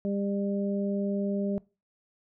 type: harmonic tone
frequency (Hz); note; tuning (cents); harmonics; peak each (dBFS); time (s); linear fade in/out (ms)
200; G3; +35; 1 / 2 / 3; -28 / -34 / -35; 0.05-1.58; 0
effects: noise-tail reverb RT60 0.3 s tail -22 dB re dry